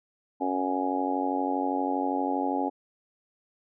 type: harmonic tone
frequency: 92.5 Hz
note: F#2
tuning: in tune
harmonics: 3 / 4 / 5 / 6 / 7 / 8 / 9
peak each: -29 / -36 / -36 / -37 / -38 / -34 / -30 dBFS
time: 0.4-2.7 s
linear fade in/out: 20 ms
effects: none